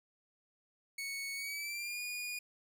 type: tone with pitch glide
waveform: sawtooth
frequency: 2217 to 2446 Hz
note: C#7 to D#7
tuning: 0 to -30 cents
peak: -35 dBFS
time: 0.98-2.39 s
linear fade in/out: 5 ms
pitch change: +170 cents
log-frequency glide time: 1.35-2.01 s
effects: none